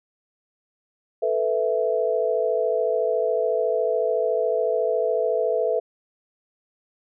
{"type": "chord", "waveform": "sine", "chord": "A suspended second", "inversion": "none", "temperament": "equal", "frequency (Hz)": [440, 493.9, 659.3], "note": ["A4", "B4", "E5"], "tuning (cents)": [0, 0, 0], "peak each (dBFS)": -24, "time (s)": [1.22, 5.8], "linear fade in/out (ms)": 10, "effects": []}